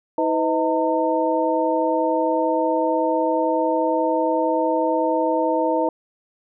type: tone cluster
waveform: sine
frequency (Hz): 319.6 / 504 / 635 / 909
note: D#4 / B4 / D#5 / A#5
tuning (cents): +47 / +35 / +35 / -44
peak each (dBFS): -23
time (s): 0.18-5.89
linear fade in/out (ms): 2
effects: none